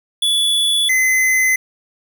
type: tone pair in turn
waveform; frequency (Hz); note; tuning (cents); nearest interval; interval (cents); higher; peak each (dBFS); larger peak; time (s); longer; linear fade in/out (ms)
square; 3434 / 2042; A7 / C7; -43 / -43; major sixth; 900; first; -14 / -13; second; 0.22-0.89 / 0.89-1.56; neither; 5
effects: 8-bit